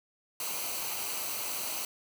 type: noise with comb filter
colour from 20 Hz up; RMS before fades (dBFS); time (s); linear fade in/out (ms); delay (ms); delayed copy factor
white; -35; 0.4-1.85; 2; 0.57; -0.6
effects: none